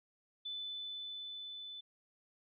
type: tone with level ramp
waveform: sine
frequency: 3504 Hz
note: A7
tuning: 8 cents flat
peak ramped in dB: -39 to -45 dBFS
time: 0.45-1.81 s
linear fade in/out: 10 ms
effects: none